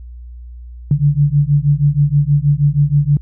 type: beating tone pair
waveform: sine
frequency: 141.7 / 148 Hz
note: C#3 / D3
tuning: +38 / +14 cents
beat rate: 6.3 Hz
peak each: -13 / -13 dBFS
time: 0.91-3.17 s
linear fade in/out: 2 ms
effects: added 60 Hz sine -30 dBFS peak until 3.21 s